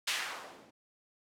violet noise with low-pass filter sweep, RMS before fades -39 dBFS, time 0.07-0.71 s, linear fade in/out 10 ms, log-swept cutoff 3000 to 270 Hz, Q 1.1, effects none

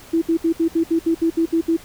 sine tone bursts, 329.6 Hz, E4, in tune, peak -14 dBFS, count 11, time 0.13-1.768 s, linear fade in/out 10 ms, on 88 ms, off 67 ms, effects pink hiss -43 dBFS RMS until 1.84 s

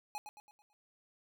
square tone with echo, 839 Hz, G#5, 17 cents sharp, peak -39 dBFS, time 0.15-0.18 s, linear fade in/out 0 ms, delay 110 ms, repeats 5, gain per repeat -7 dB, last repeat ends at 0.73 s, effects none

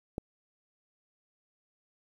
click, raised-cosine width 2 ms, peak -20 dBFS, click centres 0.181 s, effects 9-bit

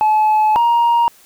sine tone pair in turn, 859 / 940.4 Hz, A5 / A#5, -42 / +15 cents, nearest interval major second, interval 157 cents, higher second, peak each -8 dBFS, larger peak neither, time 0.01-0.56 / 0.56-1.08 s, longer first, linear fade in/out 0 ms, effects tanh soft clip ceiling -9 dBFS + white hiss -48 dBFS RMS until 1.25 s

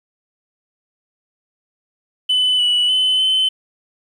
sine tone with pitch steps, 3009 / 2951 / 3031 / 3056 Hz, F#7 / F#7 / F#7 / G7, +28 / -5 / +41 / -45 cents, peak -11 dBFS, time 2.29-3.49 s, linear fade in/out 10 ms, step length 300 ms, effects tanh soft clip ceiling -11 dBFS + 8-bit

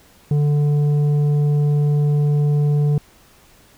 sine tone with tanh clipping, 146.83 Hz, D3, in tune, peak -15 dBFS, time 0.31-2.98 s, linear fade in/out 2 ms, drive 7 dB, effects pink hiss -51 dBFS RMS until 3.77 s

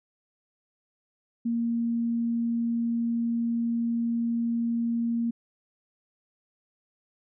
sine tone, 233.1 Hz, A#3, in tune, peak -24 dBFS, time 1.45-5.31 s, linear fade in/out 10 ms, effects none

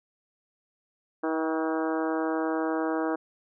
harmonic tone with a mistuned harmonic, 160 Hz, D#3, 49 cents sharp, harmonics 2 / 3 / 4 / 5 / 6 / 7 / 8 / 9 / 10, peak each -28 / -32 / -34 / -36 / -38 / -39 / -40 / -41 / -42 dBFS, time 1.23-3.16 s, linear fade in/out 10 ms, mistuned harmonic 5, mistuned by -25 cents, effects none

